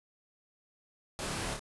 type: noise with echo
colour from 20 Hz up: pink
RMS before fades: -38 dBFS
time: 1.19-1.54 s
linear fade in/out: 0 ms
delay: 27 ms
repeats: 2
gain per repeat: -3 dB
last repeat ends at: 1.594 s
effects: resampled to 24000 Hz